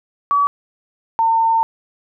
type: tone pair in turn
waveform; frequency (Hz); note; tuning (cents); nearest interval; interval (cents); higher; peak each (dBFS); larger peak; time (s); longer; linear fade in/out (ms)
sine; 1141 / 905.6; C#6 / A5; +50 / +50; major third; 400; first; -12; neither; 0.31-0.47 / 1.19-1.63; second; 0
effects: none